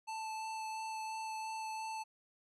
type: tone with vibrato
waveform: square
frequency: 880 Hz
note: A5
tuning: in tune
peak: -40 dBFS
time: 0.07-2.04 s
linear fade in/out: 20 ms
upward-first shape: sine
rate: 2.9 Hz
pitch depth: 9 cents each way
effects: resampled to 24000 Hz